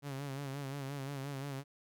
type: tone with vibrato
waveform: sawtooth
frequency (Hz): 138.59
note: C#3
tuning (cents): 0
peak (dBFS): -35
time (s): 0.02-1.64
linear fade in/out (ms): 50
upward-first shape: sine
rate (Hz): 5.7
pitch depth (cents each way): 65
effects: none